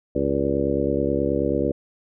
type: harmonic tone with a mistuned harmonic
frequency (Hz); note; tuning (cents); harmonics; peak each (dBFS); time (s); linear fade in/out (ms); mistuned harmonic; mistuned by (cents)
69.3; C#2; 0; 1 / 2 / 3 / 4 / 5 / 6 / 7 / 8; -31 / -31 / -30 / -26 / -26 / -28 / -26 / -29; 0.15-1.72; 5; 8; +64
effects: none